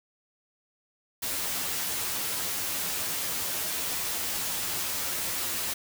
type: noise with comb filter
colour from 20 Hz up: white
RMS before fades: -31 dBFS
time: 1.22-5.74 s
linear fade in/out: 10 ms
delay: 11 ms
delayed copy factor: +0.6
effects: none